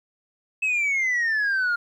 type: exponential sweep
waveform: sine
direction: down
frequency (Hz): 2612 to 1396.9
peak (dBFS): -18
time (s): 0.62-1.76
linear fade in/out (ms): 10
effects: tanh soft clip ceiling -19 dBFS + 10-bit